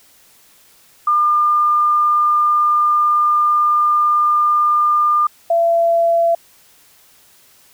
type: tone pair in turn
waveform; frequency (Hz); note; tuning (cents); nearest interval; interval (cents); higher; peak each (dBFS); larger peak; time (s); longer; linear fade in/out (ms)
sine; 1203 / 675.2; D6 / E5; +41 / +41; minor seventh; 1000; first; -11; neither; 1.07-5.27 / 5.5-6.35; first; 5
effects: white hiss -50 dBFS RMS until 7.73 s